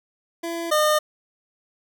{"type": "tone pair in turn", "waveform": "25% pulse", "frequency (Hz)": [336.3, 608.1], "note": ["E4", "D#5"], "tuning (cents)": [35, -40], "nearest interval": "minor seventh", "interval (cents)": 1025, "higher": "second", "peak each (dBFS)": [-23, -13], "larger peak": "second", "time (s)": [[0.43, 0.71], [0.71, 0.99]], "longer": "neither", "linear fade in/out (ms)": 10, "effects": []}